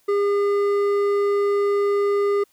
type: tone with hard clipping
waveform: sine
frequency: 405 Hz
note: G#4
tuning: 43 cents flat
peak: -19 dBFS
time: 0.08-2.44 s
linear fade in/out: 10 ms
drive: 8 dB
effects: white hiss -62 dBFS RMS until 2.52 s